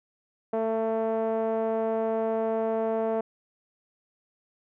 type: tone with low-pass filter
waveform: 5% pulse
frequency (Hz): 223.1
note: A3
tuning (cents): +24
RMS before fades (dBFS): -27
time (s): 0.53-3.21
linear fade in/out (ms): 5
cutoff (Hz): 580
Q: 2.9
effects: none